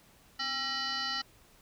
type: tone with frequency modulation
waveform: sine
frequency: 2989 Hz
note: F#7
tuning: 17 cents sharp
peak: -31 dBFS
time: 0.39-1.22 s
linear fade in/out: 10 ms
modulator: 547 Hz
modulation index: 3.7
effects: pink hiss -61 dBFS RMS until 1.61 s